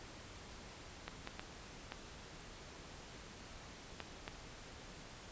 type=clicks; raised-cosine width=0.3 ms; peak=-26 dBFS; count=6; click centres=1.08 / 1.274 / 1.395 / 1.921 / 4.003 / 4.279 s; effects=pink hiss -53 dBFS RMS until 5.31 s + resampled to 16000 Hz